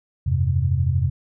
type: chord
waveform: sine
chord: F suspended second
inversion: none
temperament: equal with one note detuned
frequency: 85.26 / 98 / 130.81 Hz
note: F2 / G2 / C3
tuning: -41 / 0 / 0 cents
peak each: -21 / -23 / -21 dBFS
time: 0.26-1.1 s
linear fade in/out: 10 ms
effects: none